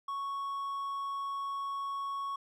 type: tone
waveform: triangle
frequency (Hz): 1108.7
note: C#6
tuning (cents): 0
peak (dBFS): -32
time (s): 0.08-2.36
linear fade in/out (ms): 5
effects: none